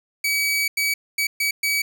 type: tone bursts at uneven times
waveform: sawtooth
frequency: 2278 Hz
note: C#7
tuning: 47 cents sharp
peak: -16 dBFS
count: 5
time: 0.24-0.68 / 0.77-0.94 / 1.18-1.27 / 1.4-1.51 / 1.63-1.82 s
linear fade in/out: 5 ms
effects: none